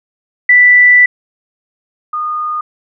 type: tone pair in turn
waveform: sine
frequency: 1975.5 / 1225.9 Hz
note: B6 / D#6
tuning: 0 / -26 cents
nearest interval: minor sixth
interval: 826 cents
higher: first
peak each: -3 / -15 dBFS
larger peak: first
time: 0.49-1.06 / 2.13-2.61 s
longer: first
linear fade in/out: 5 ms
effects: none